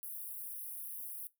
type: high-pass noise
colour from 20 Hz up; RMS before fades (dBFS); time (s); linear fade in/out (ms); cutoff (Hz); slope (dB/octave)
white; -44; 0.03-1.27; 0; 9700; 96
effects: noise-tail reverb RT60 0.2 s tail -19 dB re dry